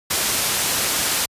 white low-pass noise, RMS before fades -21 dBFS, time 0.1-1.26 s, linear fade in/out 10 ms, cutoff 12000 Hz, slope 12 dB/octave, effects high-pass 60 Hz 12 dB/octave + resampled to 32000 Hz

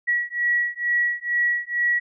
sine beating tone pair, 1924 / 1926.2 Hz, B6 / B6, -46 / -44 cents, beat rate 2.2 Hz, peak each -23 dBFS, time 0.07-2 s, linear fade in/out 20 ms, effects none

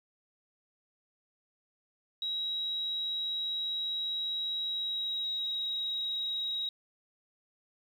sine tone with pitch glide, 3845 to 3818 Hz, B7 to A#7, -47 to +41 cents, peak -31 dBFS, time 2.22-6.69 s, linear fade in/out 2 ms, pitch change -12 cents, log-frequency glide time 4.64-5.55 s, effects 10-bit

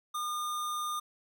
square tone, 1213 Hz, D#6, 44 cents flat, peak -33 dBFS, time 0.14-1 s, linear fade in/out 10 ms, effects none

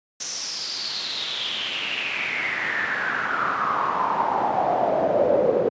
brown noise with band-pass filter sweep, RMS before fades -24 dBFS, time 0.2-5.69 s, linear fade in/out 5 ms, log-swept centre 6100 to 470 Hz, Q 6.1, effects high-pass 150 Hz 12 dB/octave + resampled to 16000 Hz

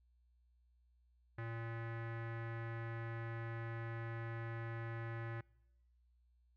square tone with low-pass filter, 115 Hz, A#2, 23 cents flat, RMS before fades -44 dBFS, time 1.38-5.41 s, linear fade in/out 5 ms, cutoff 1800 Hz, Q 3.5, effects noise-tail reverb RT60 1.0 s tail -25 dB re dry + added 60 Hz sine -69 dBFS peak until 6.56 s

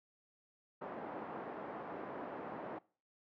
white band-pass noise, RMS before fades -45 dBFS, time 0.81-2.79 s, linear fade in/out 10 ms, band 240 to 780 Hz, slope 12 dB/octave, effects noise-tail reverb RT60 0.4 s tail -22 dB re dry + low-pass 2000 Hz 12 dB/octave

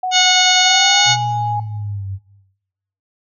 sine tone with pitch glide, 740 to 830.6 Hz, F#5 to G#5, 0 to 0 cents, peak -17 dBFS, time 0.03-1.6 s, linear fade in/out 5 ms, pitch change +200 cents, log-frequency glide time 0.62-1.11 s
harmonic tone, 730 Hz, F#5, 24 cents flat, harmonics 1 / 2 / 3 / 4 / 5 / 6 / 7 / 8 / 9, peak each -28 / -22 / -20 / -16 / -16 / -20 / -26 / -28 / -18 dBFS, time 0.11-1.17 s, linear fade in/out 50 ms
sine exponential sweep, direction down, 125.5 to 95 Hz, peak -22 dBFS, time 1.05-2.19 s, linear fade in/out 50 ms
effects noise-tail reverb RT60 0.9 s tail -17 dB re dry

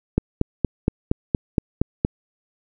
click train, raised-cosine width 3 ms, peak -4 dBFS, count 9, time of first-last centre 0.18-2.049 s, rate 4.28 Hz, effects none

